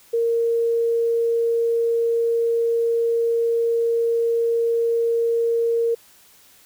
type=tone; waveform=sine; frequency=463.6 Hz; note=A#4; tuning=10 cents flat; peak=-17 dBFS; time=0.13-5.95 s; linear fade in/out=10 ms; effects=white hiss -52 dBFS RMS until 6.65 s